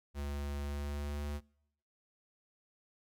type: tone with pitch glide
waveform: square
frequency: 71.5 to 73.09 Hz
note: D2 to D2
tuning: -46 to -8 cents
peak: -37 dBFS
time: 0.14-1.41 s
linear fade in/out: 50 ms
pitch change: +38 cents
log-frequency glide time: 0.62-1.3 s
effects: noise-tail reverb RT60 0.8 s tail -26 dB re dry